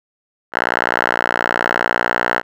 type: tone with band-pass filter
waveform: 5% pulse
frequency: 59.7 Hz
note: A#1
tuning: 42 cents sharp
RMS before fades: -19 dBFS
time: 0.52-2.43 s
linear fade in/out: 50 ms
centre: 1300 Hz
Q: 3.4
effects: none